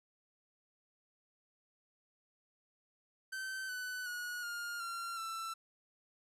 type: tone with pitch steps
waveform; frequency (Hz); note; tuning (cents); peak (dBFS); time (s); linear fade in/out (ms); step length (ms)
45% pulse; 1542 / 1498.1 / 1455.5 / 1414 / 1373.8 / 1334.7; G6 / F#6 / F#6 / F6 / F6 / E6; -29 / +21 / -29 / +21 / -29 / +21; -39; 3.32-5.54; 10; 370
effects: resampled to 32000 Hz